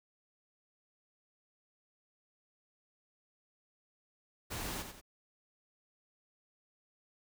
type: noise with echo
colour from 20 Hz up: pink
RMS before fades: -40 dBFS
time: 4.5-4.83 s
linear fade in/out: 20 ms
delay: 92 ms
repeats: 2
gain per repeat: -7 dB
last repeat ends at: 5.014 s
effects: none